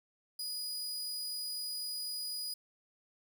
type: tone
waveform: sawtooth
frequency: 4928 Hz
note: D#8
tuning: 17 cents flat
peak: -34 dBFS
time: 0.39-2.54 s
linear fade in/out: 5 ms
effects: none